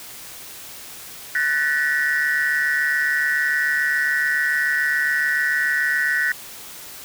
sine tone cluster, 1495 / 1766 / 1913 Hz, F#6 / A6 / A#6, +17 / +6 / +44 cents, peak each -21 dBFS, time 1.35-6.32 s, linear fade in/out 2 ms, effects tanh soft clip ceiling -12 dBFS + white hiss -38 dBFS RMS until 7.04 s

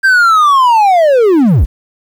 triangle linear sweep, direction down, 1593 to 36.71 Hz, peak -3 dBFS, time 0.03-1.66 s, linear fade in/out 20 ms, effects 7-bit

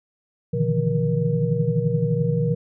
sine tone cluster, 120.8 / 146.9 / 158.1 / 170.1 / 475.1 Hz, B2 / D3 / D#3 / F3 / A#4, -38 / +1 / +28 / -45 / +33 cents, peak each -25 dBFS, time 0.53-2.55 s, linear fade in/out 10 ms, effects none

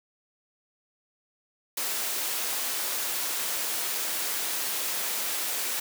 white high-pass noise, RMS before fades -30 dBFS, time 1.77-5.8 s, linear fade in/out 5 ms, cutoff 310 Hz, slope 12 dB/octave, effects none

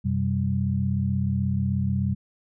sine tone cluster, 91.8 / 128.2 / 194.8 Hz, F#2 / C3 / G3, -13 / -35 / -11 cents, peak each -26 dBFS, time 0.04-2.15 s, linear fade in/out 20 ms, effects none

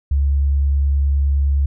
sine tone with vibrato, 70 Hz, C#2, 18 cents sharp, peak -13 dBFS, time 0.11-1.66 s, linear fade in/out 5 ms, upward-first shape triangle, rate 9.7 Hz, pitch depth 10 cents each way, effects none

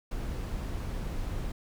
brown noise, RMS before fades -34 dBFS, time 0.11-1.52 s, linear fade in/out 5 ms, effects none

